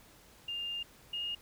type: tone pair in turn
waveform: sine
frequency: 2807 / 2845 Hz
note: F7 / F7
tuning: +8 / +31 cents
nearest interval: unison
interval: 23 cents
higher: second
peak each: -35 / -34 dBFS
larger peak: second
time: 0.48-0.83 / 1.13-1.35 s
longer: first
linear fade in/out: 5 ms
effects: pink hiss -59 dBFS RMS until 1.41 s